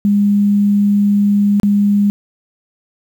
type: tone with dropouts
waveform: sine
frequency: 203.5 Hz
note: G#3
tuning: 35 cents flat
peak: -9 dBFS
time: 0.05-2.1 s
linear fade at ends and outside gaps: 0 ms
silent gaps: 1.599-1.632 s
effects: 7-bit